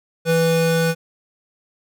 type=tone pair together; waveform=square; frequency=164.82 / 493.9 Hz; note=E3 / B4; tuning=0 / 0 cents; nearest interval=octave + perfect fifth; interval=1900 cents; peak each=-19 dBFS; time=0.25-0.95 s; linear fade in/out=50 ms; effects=none